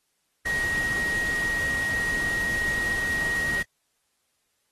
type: tone in noise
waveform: sine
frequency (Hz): 1886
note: A#6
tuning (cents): +20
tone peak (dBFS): -24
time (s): 0.45-3.63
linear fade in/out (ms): 10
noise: pink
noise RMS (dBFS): -35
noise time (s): 0.45-3.63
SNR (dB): +8
effects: white hiss -73 dBFS RMS until 4.71 s + AAC 32 kbps